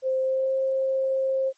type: tone with pitch glide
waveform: sine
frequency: 523.3 to 531.5 Hz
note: C5 to C5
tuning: 0 to +27 cents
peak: -21 dBFS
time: 0.02-1.53 s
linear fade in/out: 50 ms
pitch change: +27 cents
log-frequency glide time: 0.2-0.55 s
effects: white hiss -64 dBFS RMS until 1.57 s + MP3 32 kbps